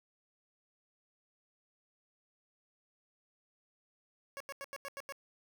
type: tone bursts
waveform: 15% pulse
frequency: 554.4 Hz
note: C#5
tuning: in tune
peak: -35 dBFS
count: 7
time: 4.37-5.123 s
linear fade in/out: 0 ms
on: 33 ms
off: 87 ms
effects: none